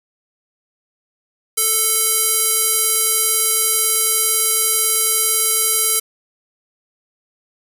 square tone with band-pass filter, 441 Hz, A4, 4 cents sharp, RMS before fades -17 dBFS, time 1.57-6 s, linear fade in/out 10 ms, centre 11000 Hz, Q 2, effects none

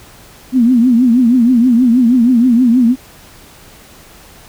sine tone with vibrato, 243 Hz, B3, 28 cents flat, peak -6 dBFS, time 0.52-2.96 s, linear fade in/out 50 ms, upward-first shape triangle, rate 6.3 Hz, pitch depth 150 cents each way, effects pink hiss -40 dBFS RMS until 4.48 s

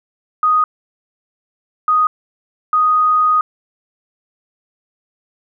sine tone bursts at uneven times, 1244.5 Hz, D#6, in tune, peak -10 dBFS, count 3, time 0.43-0.64 / 1.88-2.07 / 2.73-3.41 s, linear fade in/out 2 ms, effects none

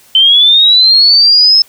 sine linear sweep, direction up, 3065 to 5230 Hz, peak -3 dBFS, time 0.15-1.62 s, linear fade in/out 2 ms, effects white hiss -44 dBFS RMS until 1.68 s

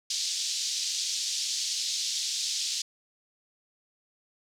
pink band-pass noise, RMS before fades -31 dBFS, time 0.1-2.82 s, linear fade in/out 5 ms, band 3900 to 6700 Hz, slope 24 dB/octave, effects none

